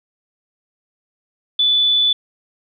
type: tone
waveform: sine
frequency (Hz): 3478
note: A7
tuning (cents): -21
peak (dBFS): -12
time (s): 1.59-2.13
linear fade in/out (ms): 5
effects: none